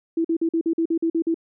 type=tone bursts; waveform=sine; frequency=329.6 Hz; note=E4; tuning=in tune; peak=-18 dBFS; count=10; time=0.17-1.344 s; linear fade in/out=5 ms; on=76 ms; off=46 ms; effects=none